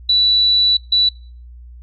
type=tone pair in turn; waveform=sine; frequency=3951 / 3951 Hz; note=B7 / B7; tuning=0 / 0 cents; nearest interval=unison; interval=0 cents; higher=neither; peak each=-10 dBFS; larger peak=neither; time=0.09-0.77 / 0.92-1.09 s; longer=first; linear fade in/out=5 ms; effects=noise-tail reverb RT60 0.4 s tail -23 dB re dry + added 60 Hz sine -35 dBFS peak until 1.82 s